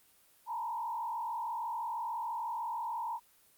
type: tone with frequency modulation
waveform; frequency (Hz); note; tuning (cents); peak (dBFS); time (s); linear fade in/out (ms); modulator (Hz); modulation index
sine; 929; A#5; -6; -34; 0.46-3.2; 50; 46.2; 1.2
effects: white hiss -65 dBFS RMS until 3.57 s + Opus 24 kbps